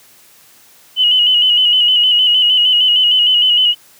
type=tone with vibrato; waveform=sine; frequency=2960 Hz; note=F#7; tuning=in tune; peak=-8 dBFS; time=0.96-3.75 s; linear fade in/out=50 ms; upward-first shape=square; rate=6.5 Hz; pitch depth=40 cents each way; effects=white hiss -46 dBFS RMS until 3.99 s + high-pass 80 Hz 12 dB/octave